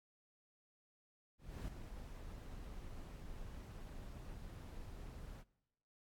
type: noise with ADSR envelope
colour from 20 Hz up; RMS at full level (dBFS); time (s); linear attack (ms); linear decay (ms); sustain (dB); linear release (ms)
brown; -42; 1.38-5.44; 300; 8; -8; 37
effects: noise-tail reverb RT60 1.0 s tail -22 dB re dry + AAC 64 kbps